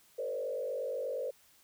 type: tone with frequency modulation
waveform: sine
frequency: 523.3 Hz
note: C5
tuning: in tune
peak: -33 dBFS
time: 0.18-1.31 s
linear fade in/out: 10 ms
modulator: 48.4 Hz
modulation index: 1.3
effects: white hiss -64 dBFS RMS until 1.63 s